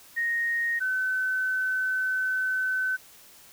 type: tone pair in turn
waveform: sine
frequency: 1864.7 / 1519.1 Hz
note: A#6 / F#6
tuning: 0 / +45 cents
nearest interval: major third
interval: 355 cents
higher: first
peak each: -24 / -24 dBFS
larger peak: neither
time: 0.16-0.8 / 0.8-2.97 s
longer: second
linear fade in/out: 20 ms
effects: white hiss -52 dBFS RMS until 3.52 s